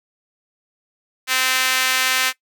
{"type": "tone with high-pass filter", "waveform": "sawtooth", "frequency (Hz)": 258.8, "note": "C4", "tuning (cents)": -19, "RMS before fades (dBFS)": -19, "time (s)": [1.27, 2.33], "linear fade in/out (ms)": 50, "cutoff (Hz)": 1900, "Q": 1.1, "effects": ["noise-tail reverb RT60 0.1 s tail -20 dB re dry"]}